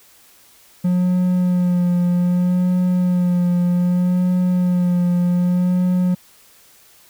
triangle tone with vibrato, 178.8 Hz, F3, 41 cents sharp, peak -12 dBFS, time 0.84-6.15 s, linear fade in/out 10 ms, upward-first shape sine, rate 0.64 Hz, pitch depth 23 cents each way, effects white hiss -50 dBFS RMS until 7.09 s

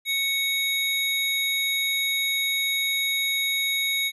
square tone pair together, 2217 / 3784 Hz, C#7 / A#7, 0 / +25 cents, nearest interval major sixth, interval 925 cents, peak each -26 dBFS, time 0.05-4.12 s, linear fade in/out 50 ms, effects resampled to 32000 Hz

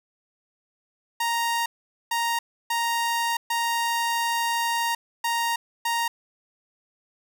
sawtooth tone bursts at uneven times, 932.3 Hz, A#5, in tune, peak -19 dBFS, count 6, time 1.2-1.66 / 2.11-2.39 / 2.7-3.37 / 3.5-4.95 / 5.24-5.56 / 5.85-6.08 s, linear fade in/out 5 ms, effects none

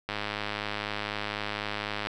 click train, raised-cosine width 0.3 ms, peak -15 dBFS, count 207, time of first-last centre 0.09-2.071 s, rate 104 Hz, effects none

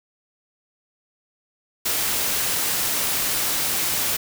white noise, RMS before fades -23 dBFS, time 1.85-4.17 s, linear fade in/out 10 ms, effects none

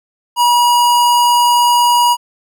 square tone, 963 Hz, B5, 44 cents flat, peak -9 dBFS, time 0.36-2.17 s, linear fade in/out 50 ms, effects none

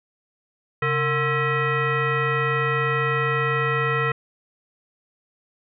sine tone with frequency modulation, 731 Hz, F#5, 21 cents flat, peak -19 dBFS, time 0.82-4.12 s, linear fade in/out 5 ms, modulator 595 Hz, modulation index 2.6, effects none

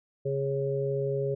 harmonic tone, 137.5 Hz, C#3, 14 cents flat, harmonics 1 / 3 / 4, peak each -31 / -29 / -33 dBFS, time 0.25-1.35 s, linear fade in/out 10 ms, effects none

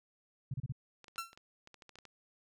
sine tone bursts, 130.81 Hz, C3, in tune, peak -34 dBFS, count 4, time 0.51-0.723 s, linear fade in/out 5 ms, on 30 ms, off 31 ms
clicks, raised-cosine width 0.2 ms, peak -36 dBFS, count 12, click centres 1.043 / 1.082 / 1.159 / 1.331 / 1.375 / 1.674 / 1.743 / 1.822 / 1.893 / 1.956 / 1.987 / 2.053 s
sawtooth tone with exponential decay, 1352 Hz, E6, 43 cents sharp, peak -29 dBFS, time 1.18-1.35 s, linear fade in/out 1 ms, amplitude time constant 36 ms
effects none

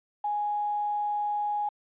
sine tone with quantisation, 830.6 Hz, G#5, in tune, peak -26 dBFS, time 0.24-1.69 s, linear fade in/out 5 ms, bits 9, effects resampled to 8000 Hz

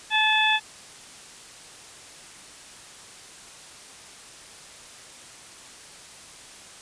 harmonic tone, 865 Hz, A5, 30 cents flat, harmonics 1 / 2 / 3 / 4, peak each -24 / -24 / -24 / -24 dBFS, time 0.1-0.6 s, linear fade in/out 50 ms, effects white hiss -45 dBFS RMS until 6.81 s + resampled to 22050 Hz

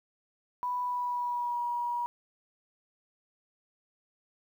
sine tone with pitch glide, 987.8 to 960.2 Hz, B5 to B5, 0 to -49 cents, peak -29 dBFS, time 0.63-2.06 s, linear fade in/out 0 ms, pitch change -49 cents, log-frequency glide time 0.83-1.58 s, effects 10-bit

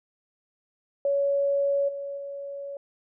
sine tone with level steps, 561 Hz, C#5, 21 cents sharp, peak -21 / -31 / -33 dBFS, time 1.05-2.77 s, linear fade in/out 2 ms, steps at 1.88 / 2.17 s, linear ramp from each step 10 ms, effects none

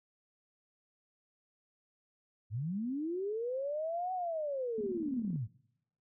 sine linear two-way sweep, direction up then down, 94.8 to 752 to 94.8 Hz, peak -33 dBFS, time 2.5-5.48 s, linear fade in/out 50 ms, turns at 4.13 s
sine tone bursts, 233.1 Hz, A#3, in tune, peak -37 dBFS, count 11, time 4.78-5.361 s, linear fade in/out 2 ms, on 31 ms, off 24 ms
effects noise-tail reverb RT60 0.8 s tail -23 dB re dry

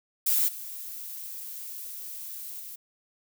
violet noise with level steps, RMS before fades -24 / -39 / -41 dBFS, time 0.26-2.76 s, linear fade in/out 10 ms, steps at 0.47 / 2.59 s, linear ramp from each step 20 ms, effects none

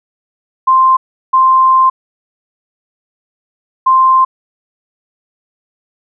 sine tone bursts at uneven times, 1046.5 Hz, C6, in tune, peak -5 dBFS, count 3, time 0.67-0.97 / 1.33-1.9 / 3.86-4.25 s, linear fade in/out 10 ms, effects none

